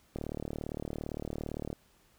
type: click train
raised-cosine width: 2 ms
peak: -23 dBFS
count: 60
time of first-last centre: 0.16-1.729 s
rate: 37.6 Hz
effects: pink hiss -66 dBFS RMS until 2.18 s